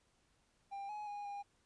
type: tone with pitch steps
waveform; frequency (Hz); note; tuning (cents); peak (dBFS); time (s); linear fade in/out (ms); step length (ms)
triangle; 795 / 840 / 821 / 809; G5 / G#5 / G#5 / G#5; +24 / +19 / -20 / -46; -40; 0.71-1.43; 20; 180
effects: pink hiss -75 dBFS RMS until 1.65 s + resampled to 22050 Hz